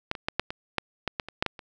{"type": "clicks", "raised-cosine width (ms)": 0.3, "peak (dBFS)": [-11, -20, -10, -7, -17, -8, -11, -12, -22, -7, -10, -25], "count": 12, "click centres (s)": [0.114, 0.152, 0.285, 0.396, 0.505, 0.783, 1.077, 1.198, 1.286, 1.425, 1.463, 1.592], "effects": []}